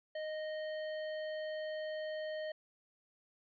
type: tone with hard clipping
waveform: sine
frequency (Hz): 620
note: D#5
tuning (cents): -6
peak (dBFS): -40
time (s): 0.15-2.52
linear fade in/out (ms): 5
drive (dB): 15
effects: resampled to 11025 Hz